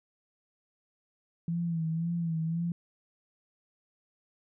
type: tone with vibrato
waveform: sine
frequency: 165.9 Hz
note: E3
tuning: 11 cents sharp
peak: -28 dBFS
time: 1.48-2.72 s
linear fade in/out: 2 ms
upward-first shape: sine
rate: 1.9 Hz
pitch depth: 57 cents each way
effects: none